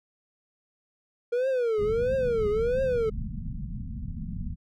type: tone with vibrato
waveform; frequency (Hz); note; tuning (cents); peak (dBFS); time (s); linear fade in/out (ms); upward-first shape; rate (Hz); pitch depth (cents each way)
triangle; 470; A#4; +14; -21; 1.32-3.1; 10; triangle; 1.5; 240
type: low-pass noise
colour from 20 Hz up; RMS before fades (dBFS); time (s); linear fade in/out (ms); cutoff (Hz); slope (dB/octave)
pink; -34; 1.77-4.56; 50; 240; 96
effects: none